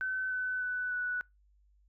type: tone with pitch steps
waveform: sine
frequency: 1523 / 1508.1 / 1493.4 / 1478.8 Hz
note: F#6 / F#6 / F#6 / F#6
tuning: +50 / +33 / +16 / -1 cents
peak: -31 dBFS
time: 0.01-1.21 s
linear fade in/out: 0 ms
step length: 300 ms
effects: noise-tail reverb RT60 0.2 s tail -24 dB re dry + added 50 Hz sine -63 dBFS peak until 1.88 s